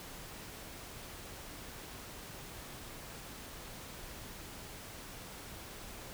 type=silence; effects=pink hiss -48 dBFS RMS until 6.13 s